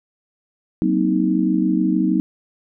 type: chord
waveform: sine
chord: C half-diminished seventh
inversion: second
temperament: just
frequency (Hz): 188.37 / 235.5 / 261.6 / 314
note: Gb3 / Bb3 / C4 / Eb4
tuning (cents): +31 / +18 / 0 / +16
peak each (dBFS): -20 / -23 / -22 / -19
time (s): 0.82-2.2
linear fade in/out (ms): 0
effects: none